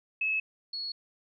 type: tone pair in turn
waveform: sine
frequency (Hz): 2589 / 4354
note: E7 / C#8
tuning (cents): -32 / -32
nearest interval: major sixth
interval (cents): 900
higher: second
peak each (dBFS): -26 / -33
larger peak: first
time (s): 0.21-0.4 / 0.73-0.92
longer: neither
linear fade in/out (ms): 5
effects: none